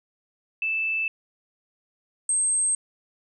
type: tone pair in turn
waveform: sine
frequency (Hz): 2637 / 8372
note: E7 / C9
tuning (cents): 0 / 0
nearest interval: octave + minor sixth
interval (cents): 2000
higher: second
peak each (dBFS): -23 / -20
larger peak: second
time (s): 0.62-1.08 / 2.29-2.75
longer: neither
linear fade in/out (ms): 2
effects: none